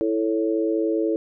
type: chord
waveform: sine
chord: A major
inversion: second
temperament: equal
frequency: 329.6 / 440 / 554.4 Hz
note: E4 / A4 / C#5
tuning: 0 / 0 / 0 cents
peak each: -22 / -24 / -28 dBFS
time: 0.01-1.16 s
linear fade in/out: 0 ms
effects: none